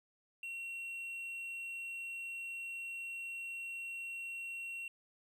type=tone; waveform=triangle; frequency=2732 Hz; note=F7; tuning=39 cents flat; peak=-39 dBFS; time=0.43-4.88 s; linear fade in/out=2 ms; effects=none